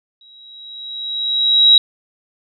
sine tone with exponential growth, 3854 Hz, B7, 43 cents flat, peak -4 dBFS, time 0.21-1.78 s, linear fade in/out 2 ms, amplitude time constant 340 ms, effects none

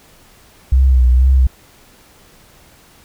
sine tone with vibrato, 63.8 Hz, C2, 43 cents flat, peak -7 dBFS, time 0.72-1.47 s, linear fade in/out 5 ms, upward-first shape sine, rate 2.1 Hz, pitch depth 62 cents each way, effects pink hiss -47 dBFS RMS until 3.04 s

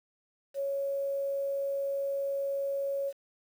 sine tone with quantisation, 554.4 Hz, C#5, in tune, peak -29 dBFS, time 0.54-3.13 s, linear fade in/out 50 ms, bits 9, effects none

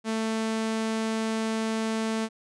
sawtooth tone, 221.9 Hz, A3, 15 cents sharp, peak -22 dBFS, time 0.04-2.29 s, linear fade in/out 50 ms, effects resampled to 22050 Hz

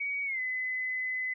sine tone with pitch glide, 2256 to 2022 Hz, C#7 to B6, +30 to +40 cents, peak -30 dBFS, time 0-1.34 s, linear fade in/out 10 ms, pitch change -190 cents, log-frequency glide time 0.25-0.4 s, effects none

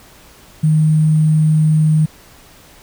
sine tone with sample-and-hold, 155.56 Hz, D#3, in tune, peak -9 dBFS, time 0.63-2.06 s, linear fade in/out 10 ms, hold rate 8820 Hz, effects pink hiss -44 dBFS RMS until 2.82 s

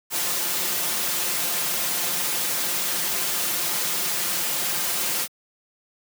white noise with comb filter, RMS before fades -25 dBFS, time 0.1-5.28 s, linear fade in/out 50 ms, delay 5.7 ms, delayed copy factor +0.6, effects high-pass 150 Hz 12 dB/octave

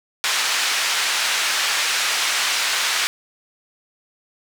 pink band-pass noise, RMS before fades -21 dBFS, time 0.24-3.07 s, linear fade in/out 0 ms, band 1500 to 6900 Hz, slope 12 dB/octave, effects none

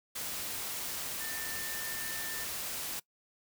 sine tone in noise, 1791 Hz, A6, 30 cents sharp, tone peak -42 dBFS, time 1.2-2.45 s, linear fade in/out 10 ms, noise white, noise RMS -38 dBFS, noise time 0.15-3 s, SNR -7 dB, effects noise-tail reverb RT60 0.1 s tail -22 dB re dry

